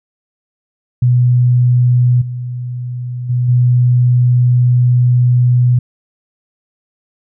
sine tone with level steps, 123.47 Hz, B2, in tune, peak -7 / -19 / -11 / -7 dBFS, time 1.02-5.79 s, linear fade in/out 5 ms, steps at 2.21 / 3.29 / 3.48 s, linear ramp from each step 10 ms, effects none

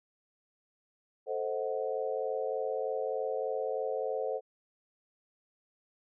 sine chord, A diminished seventh, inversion none, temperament equal with one note detuned, 440 / 523.3 / 628.8 / 740 Hz, A4 / C5 / Eb5 / Gb5, 0 / 0 / +18 / 0 cents, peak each -35 / -34 / -39 / -40 dBFS, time 1.26-4.41 s, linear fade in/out 50 ms, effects none

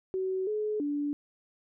sine tone with pitch steps, 376.9 / 425.2 / 290.4 Hz, F#4 / G#4 / D4, +32 / +41 / -19 cents, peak -28 dBFS, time 0.14-1.13 s, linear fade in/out 0 ms, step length 330 ms, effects none

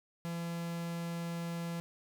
45% pulse tone, 169.3 Hz, E3, 46 cents sharp, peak -36 dBFS, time 0.25-1.8 s, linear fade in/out 0 ms, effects none

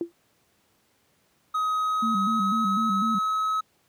sine tone with exponential decay, 340 Hz, F4, 46 cents flat, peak -21 dBFS, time 0.01-0.12 s, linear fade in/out 1 ms, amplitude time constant 22 ms
triangle tone with pitch glide, 1263 to 1282.9 Hz, D#6 to E6, +26 to -47 cents, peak -21 dBFS, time 1.54-3.61 s, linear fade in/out 10 ms, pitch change +27 cents, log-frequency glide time 1.76-2.97 s
sine tone with vibrato, 210 Hz, G#3, 19 cents sharp, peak -25 dBFS, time 2.02-3.19 s, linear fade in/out 10 ms, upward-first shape square, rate 4 Hz, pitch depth 120 cents each way
effects pink hiss -66 dBFS RMS until 3.88 s + high-pass 100 Hz 12 dB/octave

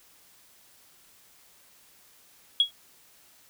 sine tone with exponential decay, 3322 Hz, G#7, in tune, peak -13 dBFS, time 2.6-2.71 s, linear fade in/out 2 ms, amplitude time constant 23 ms, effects tanh soft clip ceiling -11 dBFS + white hiss -58 dBFS RMS until 3.49 s

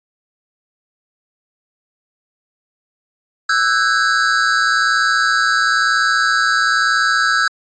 square tone cluster, 1317 / 1511 / 1632 Hz, E6 / F#6 / G#6, -2 / +36 / -31 cents, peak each -18 dBFS, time 3.49-7.48 s, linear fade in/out 5 ms, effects resampled to 16000 Hz

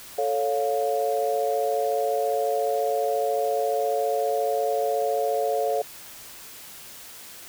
sine chord, A augmented, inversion none, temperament equal with one note detuned, 440 / 554.4 / 703.3 Hz, A4 / C#5 / E#5, 0 / 0 / +12 cents, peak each -26 dBFS, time 0.18-5.82 s, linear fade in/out 5 ms, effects white hiss -43 dBFS RMS until 7.48 s

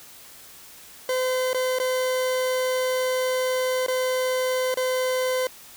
40% pulse tone with dropouts, 512 Hz, C5, 38 cents flat, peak -21 dBFS, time 1.09-5.47 s, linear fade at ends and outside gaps 2 ms, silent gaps 1.532-1.545 / 1.787-1.799 / 3.864-3.882 / 4.742-4.772 s, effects white hiss -46 dBFS RMS until 5.76 s

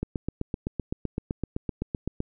click train, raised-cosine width 3 ms, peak -15 dBFS, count 18, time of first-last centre 0.03-2.204 s, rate 7.82 Hz, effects none

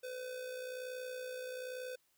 square tone with amplitude modulation, 506 Hz, B4, 42 cents sharp, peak -40 dBFS, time 0.03-1.96 s, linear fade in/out 10 ms, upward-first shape sine, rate 61.1 Hz, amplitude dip 45%, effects white hiss -75 dBFS RMS until 2.17 s

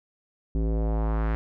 square tone with low-pass filter sweep, 54.7 Hz, A1, 9 cents flat, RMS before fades -25 dBFS, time 0.55-1.35 s, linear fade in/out 0 ms, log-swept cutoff 330 to 1800 Hz, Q 1.6, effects none

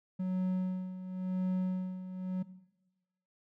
triangle tone with tremolo, 185 Hz, F#3, in tune, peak -26 dBFS, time 0.19-2.43 s, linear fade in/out 10 ms, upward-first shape sine, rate 0.94 Hz, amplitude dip 75%, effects noise-tail reverb RT60 1.0 s tail -17 dB re dry

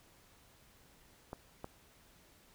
clicks, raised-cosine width 1 ms, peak -28 dBFS, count 2, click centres 1.331 / 1.644 s, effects pink hiss -64 dBFS RMS until 2.54 s

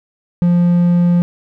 triangle tone, 174.6 Hz, F3, in tune, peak -7 dBFS, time 0.42-1.22 s, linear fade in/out 0 ms, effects none

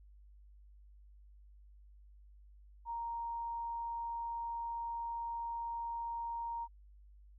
sine tone, 932.3 Hz, A#5, in tune, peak -37 dBFS, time 2.85-6.68 s, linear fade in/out 50 ms, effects added 50 Hz sine -56 dBFS peak until 7.38 s

